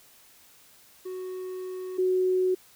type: tone pair in turn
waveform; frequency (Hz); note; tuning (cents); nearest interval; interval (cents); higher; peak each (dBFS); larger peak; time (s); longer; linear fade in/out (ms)
triangle / sine; 370 / 370; F#4 / F#4; 0 / 0; unison; 0; neither; -31 / -21; second; 1.05-1.98 / 1.98-2.55; first; 10
effects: white hiss -56 dBFS RMS until 2.75 s